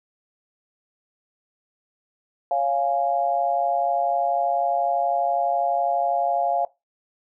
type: chord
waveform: sine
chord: Db major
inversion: none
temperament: equal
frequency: 554.4 / 698.5 / 830.6 Hz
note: Db5 / F5 / Ab5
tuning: 0 / 0 / 0 cents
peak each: -27 / -21 / -26 dBFS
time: 2.51-6.65 s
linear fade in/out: 2 ms
effects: noise-tail reverb RT60 0.2 s tail -19 dB re dry